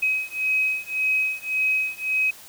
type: beating tone pair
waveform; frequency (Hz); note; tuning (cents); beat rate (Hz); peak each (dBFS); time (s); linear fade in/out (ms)
sine; 2536 / 2537.8; D#7 / D#7; +32 / +34; 1.8; -24; 0.02-2.31; 10
effects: white hiss -45 dBFS RMS until 2.48 s